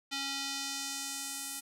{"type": "tone with band-pass filter sweep", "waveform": "square", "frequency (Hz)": 275.7, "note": "C#4", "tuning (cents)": -9, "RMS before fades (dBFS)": -38, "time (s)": [0.11, 1.61], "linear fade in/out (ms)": 20, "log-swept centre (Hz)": [4000, 9900], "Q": 1.3, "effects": []}